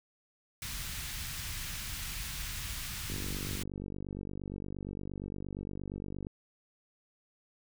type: band-stop noise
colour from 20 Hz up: pink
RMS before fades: -39 dBFS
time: 0.62-3.63 s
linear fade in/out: 2 ms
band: 120 to 1800 Hz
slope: 12 dB/octave
type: click train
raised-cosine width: 3 ms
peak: -27 dBFS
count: 155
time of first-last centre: 3.1-6.269 s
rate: 48.6 Hz
effects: none